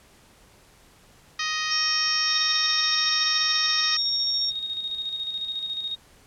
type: harmonic tone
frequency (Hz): 625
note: D#5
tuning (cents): +8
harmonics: 2 / 3 / 4 / 5 / 6 / 7 / 8 / 9 / 10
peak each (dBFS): -32 / -30 / -33 / -35 / -34 / -37 / -34 / -38 / -40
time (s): 1.39-3.97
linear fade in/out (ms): 5
type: tone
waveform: sine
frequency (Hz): 5530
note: F8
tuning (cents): -18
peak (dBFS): -23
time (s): 1.7-4.51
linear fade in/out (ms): 20
type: tone with tremolo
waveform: sine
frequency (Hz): 3729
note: A#7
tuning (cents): 0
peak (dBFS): -26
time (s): 2.27-5.96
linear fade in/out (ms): 20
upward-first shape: square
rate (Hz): 14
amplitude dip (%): 45
effects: pink hiss -55 dBFS RMS until 6.26 s + low-pass 12000 Hz 12 dB/octave